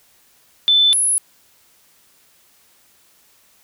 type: tone pair in turn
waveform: sine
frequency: 3520 / 10548 Hz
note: A7 / E9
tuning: 0 / 0 cents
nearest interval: octave + perfect fifth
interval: 1900 cents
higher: second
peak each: -10 / -14 dBFS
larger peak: first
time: 0.68-0.93 / 0.93-1.18 s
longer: neither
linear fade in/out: 0 ms
effects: white hiss -55 dBFS RMS until 3.63 s